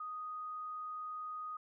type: tone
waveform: sine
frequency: 1244.5 Hz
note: D#6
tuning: in tune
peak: -40 dBFS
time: 0-1.57 s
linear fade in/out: 5 ms
effects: none